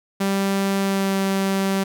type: tone with pitch glide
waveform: sawtooth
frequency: 196 to 194.08 Hz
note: G3 to G3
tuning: 0 to -17 cents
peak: -15 dBFS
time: 0.2-1.84 s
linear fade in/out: 10 ms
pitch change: -17 cents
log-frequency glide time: 0.79-1.16 s
effects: none